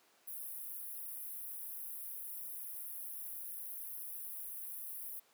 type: high-pass noise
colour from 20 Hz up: white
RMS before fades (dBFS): -45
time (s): 0.27-5.2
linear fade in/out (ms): 10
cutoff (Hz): 9900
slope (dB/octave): 96
effects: pink hiss -68 dBFS RMS until 5.33 s + high-pass 400 Hz 12 dB/octave